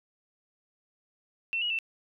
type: tone with pitch steps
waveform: sine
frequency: 2696 / 2900 / 2675 Hz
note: E7 / F#7 / E7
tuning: +38 / -35 / +25 cents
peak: -27 dBFS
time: 1.53-1.788 s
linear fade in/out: 0 ms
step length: 86 ms
effects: none